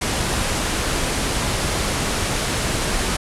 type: low-pass noise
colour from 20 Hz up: pink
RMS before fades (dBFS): -22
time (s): 0.01-3.17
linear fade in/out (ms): 10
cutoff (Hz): 11000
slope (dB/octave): 48
effects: none